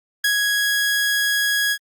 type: tone with ADSR envelope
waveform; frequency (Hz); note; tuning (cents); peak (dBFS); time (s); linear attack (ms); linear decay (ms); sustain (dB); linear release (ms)
sawtooth; 1661.2; G#6; 0; -12; 0.24-1.78; 5; 93; -2; 62
effects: Opus 48 kbps